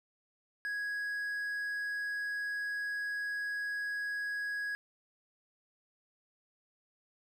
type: tone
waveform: triangle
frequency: 1661.2 Hz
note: G#6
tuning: in tune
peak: -32 dBFS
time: 0.65-4.75 s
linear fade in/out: 0 ms
effects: none